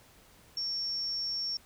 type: tone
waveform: sine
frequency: 5480 Hz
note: F8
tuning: 34 cents flat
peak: -31 dBFS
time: 0.57-1.57 s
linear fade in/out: 2 ms
effects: pink hiss -59 dBFS RMS until 1.65 s